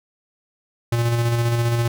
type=tone with tremolo; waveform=square; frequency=117.8 Hz; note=A#2; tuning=19 cents sharp; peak=-17 dBFS; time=0.92-1.88 s; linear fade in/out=5 ms; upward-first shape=square; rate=15 Hz; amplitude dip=30%; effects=none